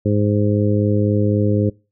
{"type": "harmonic tone", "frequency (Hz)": 103.83, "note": "G#2", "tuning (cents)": 0, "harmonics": [1, 2, 3, 4, 5], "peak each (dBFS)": [-17, -20, -22, -23, -24], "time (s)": [0.05, 1.7], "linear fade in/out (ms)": 10, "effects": ["noise-tail reverb RT60 0.3 s tail -24 dB re dry"]}